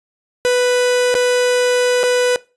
45% pulse tone with dropouts, 495.1 Hz, B4, 4 cents sharp, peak -12 dBFS, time 0.45-2.36 s, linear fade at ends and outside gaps 0 ms, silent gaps 1.142-1.151 / 2.032-2.037 s, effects noise-tail reverb RT60 0.3 s tail -21 dB re dry + resampled to 24000 Hz

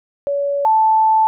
sine tone pair in turn, 566 / 878 Hz, C#5 / A5, +36 / -4 cents, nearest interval minor sixth, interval 760 cents, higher second, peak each -16 / -10 dBFS, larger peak second, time 0.27-0.65 / 0.65-1.27 s, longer second, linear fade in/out 0 ms, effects none

